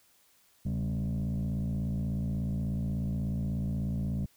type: tone with frequency modulation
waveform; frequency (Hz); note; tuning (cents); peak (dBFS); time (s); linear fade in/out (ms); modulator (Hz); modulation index
sine; 138.59; C#3; 0; -26; 0.65-4.26; 10; 56.5; 1.4
effects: tanh soft clip ceiling -28 dBFS + white hiss -65 dBFS RMS until 4.36 s